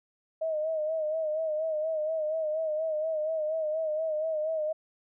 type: tone with vibrato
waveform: sine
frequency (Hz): 627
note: D#5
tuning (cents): +13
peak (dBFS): -27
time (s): 0.41-4.73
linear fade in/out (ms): 10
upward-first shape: sine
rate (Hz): 4.2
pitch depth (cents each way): 57
effects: none